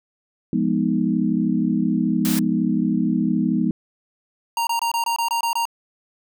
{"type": "chord", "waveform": "sine", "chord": "F half-diminished seventh", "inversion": "none", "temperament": "equal", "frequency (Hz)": [174.61, 207.7, 246.9, 311.1], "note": ["F3", "Ab3", "Cb4", "Eb4"], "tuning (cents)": [0, 0, 0, 0], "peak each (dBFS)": [-24, -22, -22, -24], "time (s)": [0.53, 3.71], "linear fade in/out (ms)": 2}
{"type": "noise", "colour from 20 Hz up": "white", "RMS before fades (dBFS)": -27, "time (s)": [2.25, 2.39], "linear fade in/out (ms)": 0}
{"type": "tone bursts", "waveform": "square", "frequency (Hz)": 930, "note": "A#5", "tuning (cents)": -4, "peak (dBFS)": -20, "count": 9, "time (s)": [4.57, 5.654], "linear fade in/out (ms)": 2, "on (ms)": 100, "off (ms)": 23}
{"effects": []}